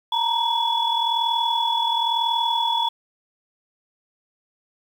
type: tone cluster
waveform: sine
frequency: 910 / 951 / 3406 Hz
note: A#5 / A#5 / G#7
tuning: -42 / +34 / +43 cents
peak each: -23 dBFS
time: 0.12-2.89 s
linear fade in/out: 5 ms
effects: tanh soft clip ceiling -10 dBFS + 8-bit